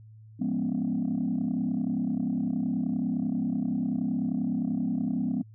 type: chord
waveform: sine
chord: C# dominant seventh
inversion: first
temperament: equal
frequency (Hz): 174.61 / 207.7 / 246.9 / 277.2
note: E#3 / G#3 / B3 / C#4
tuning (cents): 0 / 0 / 0 / 0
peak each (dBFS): -32 / -30 / -28 / -32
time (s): 0.39-5.43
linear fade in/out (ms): 20
effects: tanh soft clip ceiling -20 dBFS + added 109 Hz sine -47 dBFS peak until 5.54 s